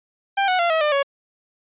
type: tone with pitch steps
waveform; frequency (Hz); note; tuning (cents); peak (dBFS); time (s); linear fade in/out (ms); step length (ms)
sawtooth; 790 / 737.1 / 687.7 / 641.7 / 598.7 / 558.6; G5 / F#5 / F5 / E5 / D5 / C#5; +13 / -7 / -27 / -47 / +33 / +13; -13; 0.37-1.03; 10; 110
effects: resampled to 8000 Hz